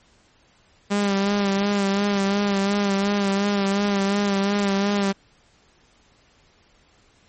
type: tone with vibrato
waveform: sawtooth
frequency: 200 Hz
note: G3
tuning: 35 cents sharp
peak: -15 dBFS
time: 0.9-5.13 s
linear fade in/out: 20 ms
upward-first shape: sine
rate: 2.8 Hz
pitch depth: 37 cents each way
effects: pink hiss -58 dBFS RMS until 7.28 s + MP3 32 kbps

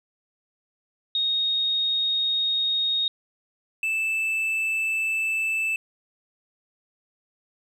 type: tone pair in turn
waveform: sine / triangle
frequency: 3729 / 2637 Hz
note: A#7 / E7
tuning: 0 / 0 cents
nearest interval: tritone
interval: 600 cents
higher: first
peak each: -21 dBFS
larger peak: neither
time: 1.15-3.08 / 3.83-5.76 s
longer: neither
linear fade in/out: 2 ms
effects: none

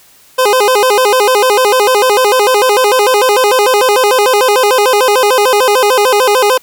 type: tone with vibrato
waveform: 25% pulse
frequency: 460.1 Hz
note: A#4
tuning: 23 cents flat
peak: -3 dBFS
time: 0.38-6.58 s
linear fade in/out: 10 ms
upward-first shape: square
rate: 6.7 Hz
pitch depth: 190 cents each way
effects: white hiss -44 dBFS RMS until 6.62 s

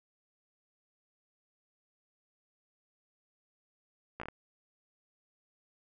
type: slowing click train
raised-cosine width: 0.5 ms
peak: -25 dBFS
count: 5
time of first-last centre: 4.2-4.285 s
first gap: 15 ms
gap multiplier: 1.24
effects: none

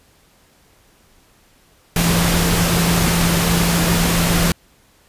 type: tone in noise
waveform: sine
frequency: 170 Hz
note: F3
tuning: 46 cents flat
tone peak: -17 dBFS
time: 1.96-4.52 s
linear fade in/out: 2 ms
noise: pink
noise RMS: -18 dBFS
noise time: 1.96-4.52 s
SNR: -2 dB
effects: pink hiss -54 dBFS RMS until 5.08 s + resampled to 32000 Hz

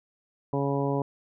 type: harmonic tone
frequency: 139.7 Hz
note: C#3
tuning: 14 cents sharp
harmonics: 1 / 2 / 3 / 4 / 5 / 6 / 7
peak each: -29 / -30 / -30 / -33 / -37 / -38 / -35 dBFS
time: 0.53-1.02 s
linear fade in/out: 2 ms
effects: none

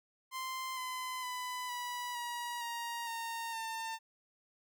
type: tone with pitch steps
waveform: sawtooth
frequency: 1042 / 1020.6 / 999.6 / 979 / 958.8 / 939.1 / 919.8 / 900.8 Hz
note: C6 / C6 / B5 / B5 / A#5 / A#5 / A#5 / A5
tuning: -7 / -43 / +21 / -15 / +48 / +13 / -23 / +40 cents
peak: -34 dBFS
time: 0.31-3.99 s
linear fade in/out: 50 ms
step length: 460 ms
effects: none

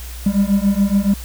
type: beating tone pair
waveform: triangle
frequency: 196 / 203.1 Hz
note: G3 / G#3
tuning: 0 / -38 cents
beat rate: 7.1 Hz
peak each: -14 dBFS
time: 0.26-1.14 s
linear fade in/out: 5 ms
effects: added 60 Hz sine -29 dBFS peak until 1.24 s + white hiss -37 dBFS RMS until 1.24 s

